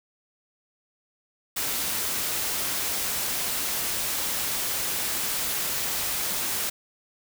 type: noise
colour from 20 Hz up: white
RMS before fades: -28 dBFS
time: 1.56-6.7 s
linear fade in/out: 10 ms
effects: none